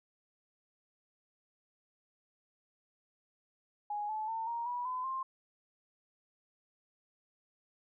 sine tone with pitch steps, 830.6 / 864.4 / 899.5 / 936.1 / 974.2 / 1013.8 / 1055 Hz, G#5 / A5 / A5 / A#5 / B5 / B5 / C6, 0 / -31 / +38 / +7 / -24 / +45 / +14 cents, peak -34 dBFS, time 3.9-5.23 s, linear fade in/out 5 ms, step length 190 ms, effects none

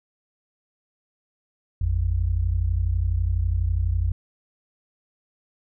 sine tone pair together, 54.62 / 86.7 Hz, A1 / F2, -12 / -12 cents, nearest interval minor sixth, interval 800 cents, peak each -23 / -22 dBFS, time 1.81-4.12 s, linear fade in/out 5 ms, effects none

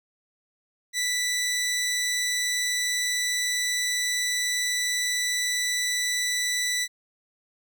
15% pulse tone, 1975.5 Hz, B6, in tune, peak -18 dBFS, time 0.93-6.88 s, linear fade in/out 50 ms, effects none

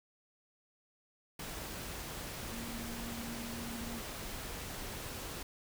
sine tone in noise, 233.1 Hz, A#3, in tune, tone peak -43 dBFS, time 2.52-3.99 s, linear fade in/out 5 ms, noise pink, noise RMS -43 dBFS, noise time 1.39-5.43 s, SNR -3 dB, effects none

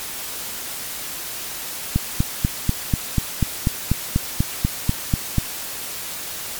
click train, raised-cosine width 5 ms, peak -4 dBFS, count 15, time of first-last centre 1.96-5.383 s, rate 4.09 Hz, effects white hiss -30 dBFS RMS until 6.59 s + MP3 96 kbps

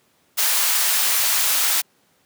white high-pass noise, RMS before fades -19 dBFS, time 0.37-1.82 s, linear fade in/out 20 ms, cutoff 850 Hz, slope 12 dB/octave, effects pink hiss -61 dBFS RMS until 2.25 s + high-pass 150 Hz 12 dB/octave

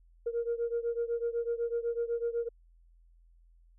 sine beating tone pair, 466.2 / 474.2 Hz, A#4 / A#4, 0 / +30 cents, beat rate 8 Hz, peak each -31 / -33 dBFS, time 0.26-2.49 s, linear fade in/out 10 ms, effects tanh soft clip ceiling -24 dBFS + added 42 Hz sine -58 dBFS peak until 3.78 s

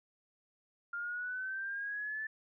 sine exponential sweep, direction up, 1396.9 to 1760 Hz, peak -36 dBFS, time 0.93-2.27 s, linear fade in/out 5 ms, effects none

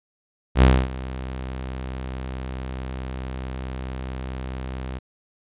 sawtooth tone with ADSR envelope, 64.6 Hz, C2, 21 cents flat, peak -6 dBFS, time 0.55-4.99 s, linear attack 67 ms, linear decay 260 ms, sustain -19 dB, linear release 11 ms, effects resampled to 8000 Hz

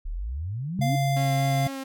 sine exponential sweep, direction up, 33.23 to 300.3 Hz, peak -28 dBFS, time 0.05-0.96 s, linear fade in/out 10 ms
sine tone with pitch glide, 137.4 to 136.37 Hz, C#3 to C#3, -15 to -28 cents, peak -22 dBFS, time 0.79-1.67 s, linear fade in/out 2 ms, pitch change -13 cents, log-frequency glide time 0.92-1.32 s
square tone, 694 Hz, F5, 11 cents flat, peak -27 dBFS, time 0.81-1.68 s, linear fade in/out 10 ms
sawtooth tone with vibrato, 270.1 Hz, C#4, 45 cents flat, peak -28 dBFS, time 1.16-1.84 s, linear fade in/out 10 ms, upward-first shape sine, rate 4.2 Hz, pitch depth 16 cents each way
effects none

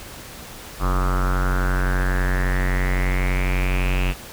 square tone with low-pass filter sweep, 45.92 Hz, F#1, 12 cents flat, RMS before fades -20 dBFS, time 0.79-4.15 s, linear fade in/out 50 ms, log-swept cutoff 1200 to 2700 Hz, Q 6.9, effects pink hiss -38 dBFS RMS until 4.32 s

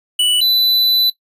square tone pair in turn, 2960 / 3992 Hz, F#7 / B7, 0 / +18 cents, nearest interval perfect fourth, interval 518 cents, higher second, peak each -12 / -12 dBFS, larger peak neither, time 0.19-0.41 / 0.41-1.1 s, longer second, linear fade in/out 5 ms, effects noise-tail reverb RT60 0.1 s tail -17 dB re dry + resampled to 32000 Hz

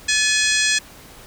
harmonic tone with a mistuned harmonic, 838 Hz, G#5, 15 cents sharp, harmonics 2 / 3 / 4 / 5 / 6 / 7 / 8 / 9 / 10, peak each -21 / -23 / -24 / -25 / -26 / -26 / -27 / -28 / -28 dBFS, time 0.08-0.79 s, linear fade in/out 10 ms, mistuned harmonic 2, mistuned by +55 cents, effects pink hiss -43 dBFS RMS until 1.26 s

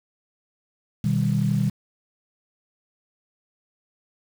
sine tone cluster, 123.8 / 155.3 / 197.3 Hz, B2 / D#3 / G3, +5 / -3 / +11 cents, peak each -23 dBFS, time 1.04-1.7 s, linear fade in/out 5 ms, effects tanh soft clip ceiling -10 dBFS + 7-bit

